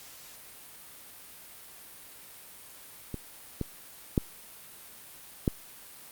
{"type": "clicks", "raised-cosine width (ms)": 3, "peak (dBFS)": [-21, -17, -10, -11], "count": 4, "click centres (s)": [3.143, 3.613, 4.178, 5.478], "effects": ["white hiss -49 dBFS RMS until 6.11 s", "Opus 48 kbps"]}